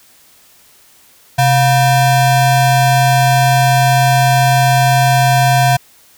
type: ring-modulated tone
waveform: square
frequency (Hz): 419.4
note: G#4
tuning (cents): +17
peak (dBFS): -6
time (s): 1.38-5.77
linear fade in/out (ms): 10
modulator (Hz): 289
effects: white hiss -47 dBFS RMS until 6.17 s